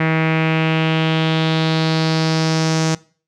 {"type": "tone with low-pass filter sweep", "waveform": "sawtooth", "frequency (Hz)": 160, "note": "D#3", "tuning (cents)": 49, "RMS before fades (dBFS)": -17, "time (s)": [0, 2.95], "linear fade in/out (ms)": 5, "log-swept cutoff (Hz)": [2100, 6300], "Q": 3.2, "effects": ["noise-tail reverb RT60 0.4 s tail -21 dB re dry"]}